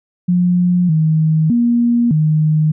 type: tone with pitch steps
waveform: sine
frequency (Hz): 178 / 157.5 / 237.6 / 154.6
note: F3 / D#3 / A#3 / D#3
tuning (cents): +33 / +21 / +33 / -11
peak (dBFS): -10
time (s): 0.28-2.72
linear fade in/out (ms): 10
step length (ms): 610
effects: none